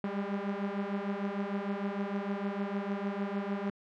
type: beating tone pair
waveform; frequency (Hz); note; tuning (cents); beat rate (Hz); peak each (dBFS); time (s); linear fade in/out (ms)
sawtooth; 196.8 / 203.4; G3 / G#3; +7 / -36; 6.6; -31 / -31; 0.04-3.7; 2
effects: low-pass 2000 Hz 12 dB/octave